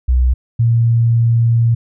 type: tone pair in turn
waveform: sine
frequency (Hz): 62.6 / 116.34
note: B1 / A#2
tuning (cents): +24 / -3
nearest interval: major seventh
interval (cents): 1073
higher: second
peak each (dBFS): -9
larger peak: neither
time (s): 0.08-0.34 / 0.59-1.75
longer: second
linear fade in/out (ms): 10
effects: none